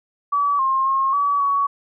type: tone with pitch steps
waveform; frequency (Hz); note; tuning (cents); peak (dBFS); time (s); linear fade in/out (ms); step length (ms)
sine; 1145 / 1065 / 1076 / 1141 / 1124; D6 / C6 / C6 / C#6 / C#6; -44 / +30 / +48 / +50 / +24; -16; 0.32-1.67; 10; 270
effects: none